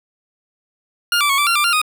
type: tone with pitch steps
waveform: 20% pulse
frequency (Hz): 1412 / 1165 / 1103 / 1166 / 1378 / 1186 / 1391 / 1243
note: F6 / D6 / C#6 / D6 / F6 / D6 / F6 / D#6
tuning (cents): +19 / -14 / -9 / -13 / -24 / +17 / -7 / -2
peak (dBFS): -9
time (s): 1.12-1.816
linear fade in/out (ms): 2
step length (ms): 87
effects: none